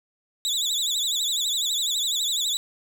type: tone with vibrato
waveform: 30% pulse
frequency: 3664 Hz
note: A#7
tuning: 31 cents flat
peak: -20 dBFS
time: 0.45-2.57 s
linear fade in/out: 0 ms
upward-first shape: sine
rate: 12 Hz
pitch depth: 140 cents each way
effects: none